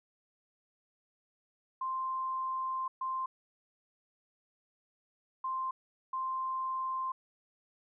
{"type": "tone bursts at uneven times", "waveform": "sine", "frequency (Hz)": 1046.5, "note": "C6", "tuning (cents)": 0, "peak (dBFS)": -32, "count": 4, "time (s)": [[1.81, 2.88], [3.01, 3.26], [5.44, 5.71], [6.13, 7.12]], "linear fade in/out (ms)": 5, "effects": []}